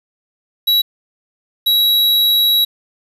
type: tone pair in turn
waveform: square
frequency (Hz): 3900 / 3878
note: B7 / B7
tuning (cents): -23 / -32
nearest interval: unison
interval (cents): 9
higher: first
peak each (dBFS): -11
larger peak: neither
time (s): 0.67-0.82 / 1.66-2.65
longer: second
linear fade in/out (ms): 10
effects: resampled to 32000 Hz + 7-bit